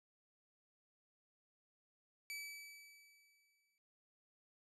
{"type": "tone with exponential decay", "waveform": "sawtooth", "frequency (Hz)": 2300, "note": "D7", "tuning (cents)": -37, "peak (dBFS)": -40, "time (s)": [2.3, 3.78], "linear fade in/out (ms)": 0, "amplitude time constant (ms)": 320, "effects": ["noise-tail reverb RT60 0.4 s tail -19 dB re dry", "resampled to 32000 Hz"]}